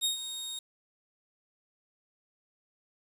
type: tone with ADSR envelope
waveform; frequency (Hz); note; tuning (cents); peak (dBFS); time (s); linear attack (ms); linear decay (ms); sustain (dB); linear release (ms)
sawtooth; 3729; A#7; 0; -22; 0.01-0.59; 35; 120; -11; 3
effects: resampled to 32000 Hz + 9-bit